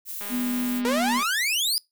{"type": "noise", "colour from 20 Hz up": "violet", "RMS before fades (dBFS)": -34, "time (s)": [0.05, 0.82], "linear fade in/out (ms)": 50}
{"type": "click train", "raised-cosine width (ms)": 0.3, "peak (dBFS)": -23, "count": 209, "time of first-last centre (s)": [0.21, 1.23], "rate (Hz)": 204}
{"type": "tone with pitch glide", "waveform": "sine", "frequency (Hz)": [246.9, 242.5], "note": ["B3", "B3"], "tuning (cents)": [0, -31], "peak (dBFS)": -24, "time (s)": [0.29, 1.22], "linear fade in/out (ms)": 50, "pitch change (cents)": -31, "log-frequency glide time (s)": [0.9, 1.01]}
{"type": "exponential sweep", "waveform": "sawtooth", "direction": "up", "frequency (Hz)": [456.2, 5050], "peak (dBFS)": -19, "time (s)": [0.85, 1.78], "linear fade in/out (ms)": 0}
{"effects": ["noise-tail reverb RT60 0.2 s tail -24 dB re dry"]}